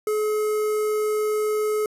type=tone with notch filter; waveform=square; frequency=426.4 Hz; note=G#4; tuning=46 cents sharp; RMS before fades=-23 dBFS; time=0.07-1.86 s; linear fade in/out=2 ms; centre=3500 Hz; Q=0.52; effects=resampled to 32000 Hz